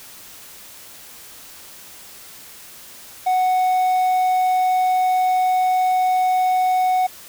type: tone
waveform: triangle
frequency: 740 Hz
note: F#5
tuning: in tune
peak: -13 dBFS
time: 3.26-7.07 s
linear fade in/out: 10 ms
effects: white hiss -41 dBFS RMS until 7.28 s